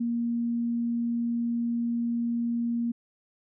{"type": "tone", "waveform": "sine", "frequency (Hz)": 235.2, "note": "A#3", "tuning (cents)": 16, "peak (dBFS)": -25, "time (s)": [0, 2.92], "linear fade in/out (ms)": 10, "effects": []}